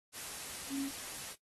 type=tone in noise; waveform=sine; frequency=275.4 Hz; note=C#4; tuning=11 cents flat; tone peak=-35 dBFS; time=0.69-0.91 s; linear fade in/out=50 ms; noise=white; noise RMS=-44 dBFS; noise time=0.12-1.36 s; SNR=+6 dB; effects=noise-tail reverb RT60 0.1 s tail -18 dB re dry + AAC 32 kbps